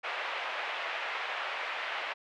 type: band-pass noise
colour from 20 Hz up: white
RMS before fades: -36 dBFS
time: 0.03-2.14 s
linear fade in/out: 20 ms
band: 540 to 2700 Hz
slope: 24 dB/octave
effects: none